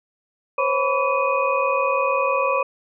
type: tone cluster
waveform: sine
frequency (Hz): 503 / 543 / 993 / 1139 / 2490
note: B4 / C#5 / B5 / C#6 / D#7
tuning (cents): +32 / -36 / +9 / +47 / +1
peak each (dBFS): -27 / -22 / -25 / -23 / -26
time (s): 0.58-2.63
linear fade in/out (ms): 5
effects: none